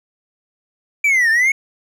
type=linear two-way sweep; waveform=triangle; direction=down then up; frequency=2358 to 1760 to 2219 Hz; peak=-10 dBFS; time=1.04-1.52 s; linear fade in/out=5 ms; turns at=1.3 s; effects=none